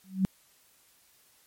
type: tone with exponential growth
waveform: sine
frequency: 190 Hz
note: F#3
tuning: 46 cents sharp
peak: -18 dBFS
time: 0.04-0.25 s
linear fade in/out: 0 ms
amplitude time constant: 45 ms
effects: white hiss -63 dBFS RMS until 1.46 s + MP3 64 kbps